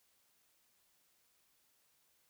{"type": "silence", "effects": ["white hiss -74 dBFS RMS until 2.29 s"]}